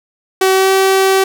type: tone with pitch glide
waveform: sawtooth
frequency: 379.7 to 384.1 Hz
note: F#4 to G4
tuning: +45 to -35 cents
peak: -5 dBFS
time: 0.41-1.24 s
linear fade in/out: 5 ms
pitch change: +20 cents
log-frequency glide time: 0.52-0.71 s
effects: none